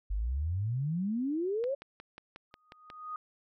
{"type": "exponential sweep", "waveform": "sine", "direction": "up", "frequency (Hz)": [46.25, 570], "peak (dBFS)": -29, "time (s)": [0.1, 1.75], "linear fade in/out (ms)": 10}
{"type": "click train", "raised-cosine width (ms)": 0.3, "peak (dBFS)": -30, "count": 8, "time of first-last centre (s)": [1.64, 2.901], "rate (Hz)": 5.55}
{"type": "tone with exponential growth", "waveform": "sine", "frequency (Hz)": 1242, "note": "D#6", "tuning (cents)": -3, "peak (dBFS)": -34, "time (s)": [2.51, 3.16], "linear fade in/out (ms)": 2, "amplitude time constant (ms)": 140}
{"effects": []}